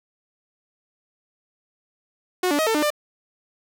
sawtooth tone with pitch steps, 364.5 / 290.8 / 631 / 447 / 300.4 / 596 Hz, F#4 / D4 / D#5 / A4 / D4 / D5, -26 / -17 / +24 / +27 / +39 / +25 cents, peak -15 dBFS, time 2.43-2.904 s, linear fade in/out 5 ms, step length 79 ms, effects none

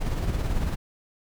brown noise with tremolo, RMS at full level -24 dBFS, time 0-0.76 s, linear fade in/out 20 ms, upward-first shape sine, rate 18 Hz, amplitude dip 45%, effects none

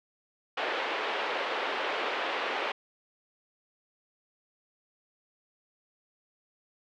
pink band-pass noise, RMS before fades -32 dBFS, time 0.57-2.72 s, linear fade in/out 5 ms, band 410 to 3300 Hz, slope 24 dB/octave, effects none

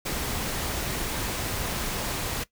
pink noise, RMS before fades -30 dBFS, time 0.05-2.44 s, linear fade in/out 10 ms, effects noise-tail reverb RT60 0.1 s tail -18 dB re dry

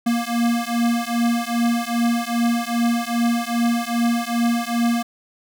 square beating tone pair, 234 / 236.5 Hz, A#3 / A#3, +7 / +25 cents, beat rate 2.5 Hz, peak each -22 dBFS, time 0.06-5.03 s, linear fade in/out 10 ms, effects none

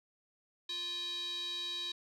square tone with band-pass filter, 349.2 Hz, F4, in tune, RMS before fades -39 dBFS, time 0.69-1.92 s, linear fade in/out 5 ms, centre 3900 Hz, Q 8.5, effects none

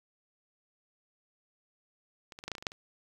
clicks, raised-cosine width 0.2 ms, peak -29 / -28 / -25 / -20 / -17 / -23 / -27 / -27 / -12 / -30 dBFS, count 10, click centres 2.322 / 2.389 / 2.439 / 2.48 / 2.517 / 2.552 / 2.582 / 2.625 / 2.668 / 2.719 s, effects 8-bit

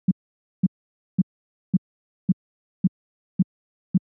sine tone bursts, 185 Hz, F#3, in tune, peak -12 dBFS, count 8, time 0.08-3.976 s, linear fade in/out 5 ms, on 32 ms, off 520 ms, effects high-pass 100 Hz 12 dB/octave

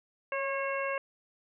harmonic tone with a mistuned harmonic, 544 Hz, C#5, 33 cents flat, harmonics 1 / 2 / 3 / 4 / 5, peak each -33 / -36 / -38 / -39 / -40 dBFS, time 0.32-0.98 s, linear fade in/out 2 ms, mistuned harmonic 1, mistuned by +23 cents, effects none

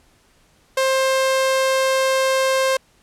sawtooth tone, 529 Hz, C5, 19 cents sharp, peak -12 dBFS, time 0.77-2.77 s, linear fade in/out 5 ms, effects pink hiss -57 dBFS RMS until 3.02 s + low-pass 11000 Hz 12 dB/octave

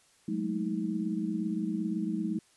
sine tone cluster, 181.8 / 209.7 / 227.4 / 317.9 Hz, F#3 / G#3 / A#3 / D#4, -30 / +17 / -43 / +37 cents, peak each -35 / -33 / -38 / -34 dBFS, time 0.28-2.39 s, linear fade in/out 5 ms, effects white hiss -64 dBFS RMS until 2.56 s + resampled to 24000 Hz

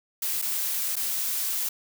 blue noise with dropouts, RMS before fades -28 dBFS, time 0.22-1.69 s, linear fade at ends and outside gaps 5 ms, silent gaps 0.417-0.422 / 0.957-0.965 s, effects none

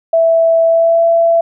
sine tone with pitch glide, 659.3 to 669.7 Hz, E5 to E5, 0 to +27 cents, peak -7 dBFS, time 0.13-1.41 s, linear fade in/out 5 ms, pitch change +27 cents, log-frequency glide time 0.65-1.04 s, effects none

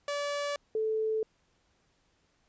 sawtooth / sine tone pair in turn, 576 / 437.9 Hz, D5 / A4, -34 / -8 cents, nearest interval perfect fourth, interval 474 cents, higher first, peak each -27 dBFS, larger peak neither, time 0.08-0.56 / 0.75-1.23 s, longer neither, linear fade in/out 2 ms, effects pink hiss -71 dBFS RMS until 2.48 s + resampled to 16000 Hz

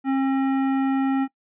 triangle tone with hard clipping, 269 Hz, C4, 48 cents sharp, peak -21 dBFS, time 0.04-1.28 s, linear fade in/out 50 ms, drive 17 dB, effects noise-tail reverb RT60 0.1 s tail -20 dB re dry + resampled to 8000 Hz

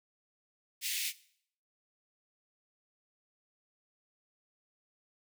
pink high-pass noise, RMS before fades -35 dBFS, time 0.81-1.13 s, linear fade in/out 50 ms, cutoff 2100 Hz, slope 48 dB/octave, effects noise-tail reverb RT60 0.6 s tail -18 dB re dry

